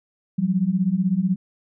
sine beating tone pair, 176 / 192 Hz, F3 / G3, +14 / -36 cents, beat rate 16 Hz, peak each -22 / -20 dBFS, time 0.38-1.36 s, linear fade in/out 10 ms, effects none

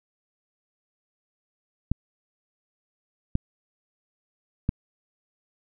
clicks, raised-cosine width 5 ms, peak -10 dBFS, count 3, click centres 1.916 / 3.354 / 4.691 s, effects none

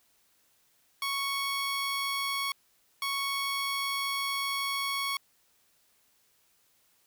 15% pulse tone bursts at uneven times, 1108.7 Hz, C#6, in tune, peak -23 dBFS, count 2, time 1.02-2.52 / 3.02-5.17 s, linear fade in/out 2 ms, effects white hiss -68 dBFS RMS until 7.06 s

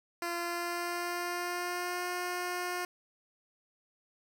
10% pulse tone with pitch glide, 344.2 to 357.2 Hz, F4 to F4, -25 to +39 cents, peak -25 dBFS, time 0.22-2.85 s, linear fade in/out 2 ms, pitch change +64 cents, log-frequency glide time 0.36-2.08 s, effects none

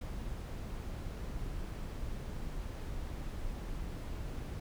brown noise, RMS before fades -40 dBFS, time 0.01-4.6 s, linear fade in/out 5 ms, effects none

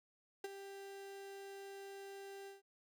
35% pulse tone with ADSR envelope, 394 Hz, G4, 9 cents sharp, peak -37 dBFS, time 0.44-2.62 s, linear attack 4 ms, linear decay 26 ms, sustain -10 dB, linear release 150 ms, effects none

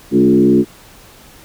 sine tone with frequency modulation, 286.4 Hz, D4, 43 cents flat, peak -7 dBFS, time 0.11-0.65 s, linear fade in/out 50 ms, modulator 64.1 Hz, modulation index 1.5, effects pink hiss -42 dBFS RMS until 1.44 s

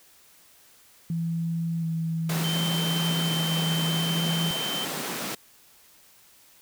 sine tone with vibrato, 164.81 Hz, E3, in tune, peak -25 dBFS, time 1.1-4.51 s, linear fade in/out 2 ms, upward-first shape square, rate 0.69 Hz, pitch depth 15 cents each way
pink high-pass noise, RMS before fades -32 dBFS, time 2.29-5.35 s, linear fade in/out 5 ms, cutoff 140 Hz, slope 48 dB/octave
sine tone, 3100 Hz, G7, 20 cents flat, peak -29 dBFS, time 2.44-4.85 s, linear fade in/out 2 ms
effects white hiss -56 dBFS RMS until 6.61 s

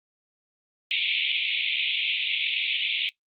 pink band-pass noise, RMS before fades -26 dBFS, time 0.91-3.09 s, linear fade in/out 0 ms, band 2200 to 3700 Hz, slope 96 dB/octave, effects noise-tail reverb RT60 0.1 s tail -19 dB re dry + Opus 24 kbps

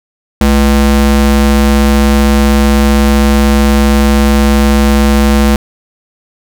square ring-modulated tone, 138.59 Hz, C#3, in tune, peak -3 dBFS, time 0.41-5.56 s, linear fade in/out 2 ms, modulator 76.4 Hz, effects none

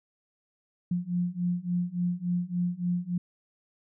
sine beating tone pair, 174.9 / 178.4 Hz, F3 / F3, +3 / +37 cents, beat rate 3.5 Hz, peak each -30 / -29 dBFS, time 0.91-3.18 s, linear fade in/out 5 ms, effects none

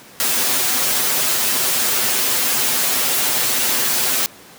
white noise with comb filter, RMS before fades -18 dBFS, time 0.2-4.26 s, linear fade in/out 0 ms, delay 7.9 ms, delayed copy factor +0.85, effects pink hiss -42 dBFS RMS until 4.58 s + high-pass 150 Hz 12 dB/octave

